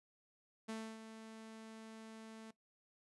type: tone with ADSR envelope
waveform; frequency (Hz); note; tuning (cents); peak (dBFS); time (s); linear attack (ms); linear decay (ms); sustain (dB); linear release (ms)
sawtooth; 221.7; A3; +13; -37; 0.68-2.51; 15; 280; -10; 5
effects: noise-tail reverb RT60 0.1 s tail -18 dB re dry + resampled to 24000 Hz